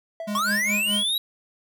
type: tone with exponential decay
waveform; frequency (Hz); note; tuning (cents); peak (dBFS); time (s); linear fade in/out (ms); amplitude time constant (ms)
triangle; 659.3; E5; 0; -26; 0.2-0.57; 2; 80
type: tone with tremolo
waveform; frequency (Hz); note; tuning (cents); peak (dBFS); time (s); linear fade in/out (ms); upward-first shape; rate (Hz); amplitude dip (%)
square; 207.1; G#3; -5; -26; 0.27-1.04; 10; sine; 4.8; 85
type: linear sweep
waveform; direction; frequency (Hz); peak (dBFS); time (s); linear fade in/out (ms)
square; up; 1046.5 to 3905; -22; 0.35-1.18; 2
effects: none